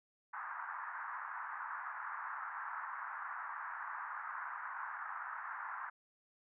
pink band-pass noise, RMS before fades -44 dBFS, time 0.33-5.9 s, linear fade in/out 10 ms, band 910 to 1700 Hz, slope 48 dB/octave, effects none

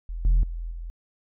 sine tone with level steps, 41.92 Hz, E1, 30 cents sharp, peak -29 / -13 / -29 / -32 dBFS, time 0.09-0.9 s, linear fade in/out 0 ms, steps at 0.25 / 0.43 / 0.71 s, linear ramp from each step 2 ms, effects tanh soft clip ceiling -15 dBFS

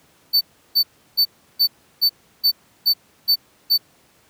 square tone bursts, 4528 Hz, C#8, 36 cents sharp, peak -13 dBFS, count 9, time 0.33-3.779 s, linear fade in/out 20 ms, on 81 ms, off 340 ms, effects pink hiss -56 dBFS RMS until 4.29 s + high-pass 100 Hz 12 dB/octave

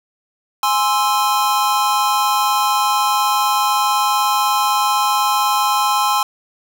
square chord, Ab augmented, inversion none, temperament equal, 830.6 / 1046.5 / 1318.5 Hz, Ab5 / C6 / E6, 0 / 0 / 0 cents, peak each -19 / -18 / -22 dBFS, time 0.63-6.23 s, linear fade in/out 2 ms, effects none

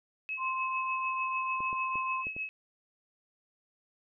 sine tone with tremolo, 2575 Hz, E7, 41 cents flat, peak -31 dBFS, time 0.29-2.49 s, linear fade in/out 0 ms, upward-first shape triangle, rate 6.7 Hz, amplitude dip 75%
sine tone, 1046.5 Hz, C6, in tune, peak -31 dBFS, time 0.37-2.25 s, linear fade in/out 50 ms
clicks, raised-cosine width 2 ms, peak -32 dBFS, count 5, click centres 1.605 / 1.729 / 1.956 / 2.269 / 2.365 s
effects none

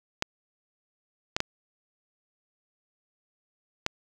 clicks, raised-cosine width 0.2 ms, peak -8 dBFS, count 4, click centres 0.224 / 1.365 / 1.404 / 3.864 s, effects 7-bit

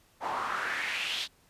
pink noise with band-pass filter sweep, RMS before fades -33 dBFS, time 0.2-1.28 s, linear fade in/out 50 ms, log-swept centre 810 to 3800 Hz, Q 3.4, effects pink hiss -64 dBFS RMS until 1.49 s + resampled to 32000 Hz

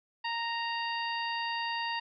harmonic tone, 930 Hz, A#5, 4 cents flat, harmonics 1 / 2 / 3 / 4 / 5, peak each -34 / -37 / -38 / -45 / -42 dBFS, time 0.24-2 s, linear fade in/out 10 ms, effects none

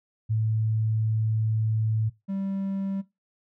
sine / triangle tone pair in turn, 110 / 194.81 Hz, A2 / G3, 0 / -11 cents, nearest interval minor seventh, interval 989 cents, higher second, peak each -22 / -25 dBFS, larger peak first, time 0.29-2.1 / 2.28-3.02 s, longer first, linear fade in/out 20 ms, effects noise-tail reverb RT60 0.2 s tail -18 dB re dry

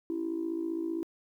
sine tone with amplitude modulation, 330.3 Hz, E4, 4 cents sharp, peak -26 dBFS, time 0.1-1.03 s, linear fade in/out 0 ms, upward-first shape sine, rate 55.4 Hz, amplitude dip 80%, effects tanh soft clip ceiling -24 dBFS + 11-bit

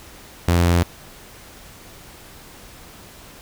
sawtooth tone, 86.5 Hz, F2, 16 cents flat, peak -10 dBFS, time 0.48-0.83 s, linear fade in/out 0 ms, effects pink hiss -43 dBFS RMS until 3.41 s

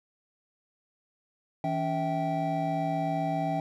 triangle tone cluster, 162.5 / 281.5 / 654 / 777 Hz, E3 / C#4 / E5 / G5, -24 / +27 / -14 / -16 cents, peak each -30 / -32 / -31 / -29 dBFS, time 1.64-3.6 s, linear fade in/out 2 ms, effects none

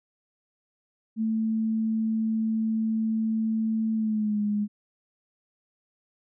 sine tone with pitch glide, 221.4 to 207.8 Hz, A3 to G#3, +11 to +1 cents, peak -23 dBFS, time 1.16-4.68 s, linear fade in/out 50 ms, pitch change -110 cents, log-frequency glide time 3.94-4.41 s, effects none

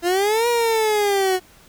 30% pulse linear two-way sweep, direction up then down, 337.4 to 480.6 to 365 Hz, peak -14 dBFS, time 0.02-1.4 s, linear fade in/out 50 ms, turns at 0.48 s, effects pink hiss -50 dBFS RMS until 1.68 s

